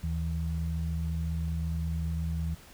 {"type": "tone pair together", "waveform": "sine", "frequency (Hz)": [77.23, 162.7], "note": ["D#2", "E3"], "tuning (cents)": [-12, -22], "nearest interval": "octave + minor second", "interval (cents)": 1290, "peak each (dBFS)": [-30, -33], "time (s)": [0.03, 2.55], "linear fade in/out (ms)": 10, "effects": ["pink hiss -53 dBFS RMS until 2.73 s"]}